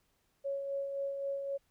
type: tone with tremolo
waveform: sine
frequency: 554.4 Hz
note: C#5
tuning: in tune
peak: -32 dBFS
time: 0.44-1.58 s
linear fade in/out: 20 ms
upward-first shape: sine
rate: 3.8 Hz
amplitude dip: 40%
effects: pink hiss -75 dBFS RMS until 1.7 s